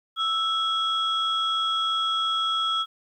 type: tone pair together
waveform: sine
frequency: 1318.5 / 3322 Hz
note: E6 / G#7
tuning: 0 / 0 cents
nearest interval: octave + major third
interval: 1600 cents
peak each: -24 dBFS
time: 0.16-2.86 s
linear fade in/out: 50 ms
effects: tanh soft clip ceiling -16 dBFS + 10-bit